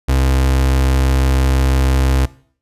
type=tone; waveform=35% pulse; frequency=66 Hz; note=C2; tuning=16 cents sharp; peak=-10 dBFS; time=0.08-2.26 s; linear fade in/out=10 ms; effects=noise-tail reverb RT60 0.5 s tail -19 dB re dry + resampled to 32000 Hz